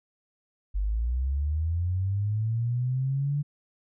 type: linear sweep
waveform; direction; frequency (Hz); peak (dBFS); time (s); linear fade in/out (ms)
sine; up; 47 to 146.83; -24; 0.74-3.43; 20
effects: none